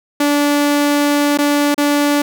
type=tone with dropouts; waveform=sawtooth; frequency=290 Hz; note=D4; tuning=22 cents flat; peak=-8 dBFS; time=0.2-2.22 s; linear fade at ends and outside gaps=5 ms; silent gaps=1.375-1.386 / 1.745-1.778 s; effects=none